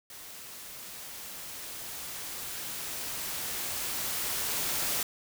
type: noise with level ramp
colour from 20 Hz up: white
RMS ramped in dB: -46 to -30 dBFS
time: 0.1-5.03 s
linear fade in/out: 2 ms
effects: none